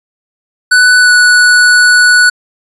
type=tone with pitch glide; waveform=square; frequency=1491 to 1475.6 Hz; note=F#6 to F#6; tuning=+13 to -5 cents; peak=-4 dBFS; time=0.71-2.3 s; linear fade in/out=10 ms; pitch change=-18 cents; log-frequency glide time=1-1.11 s; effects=resampled to 24000 Hz